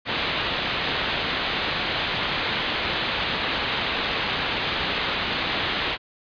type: low-pass noise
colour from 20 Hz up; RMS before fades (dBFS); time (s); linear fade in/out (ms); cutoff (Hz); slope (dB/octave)
white; -26; 0.05-5.98; 50; 4000; 48
effects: resampled to 11025 Hz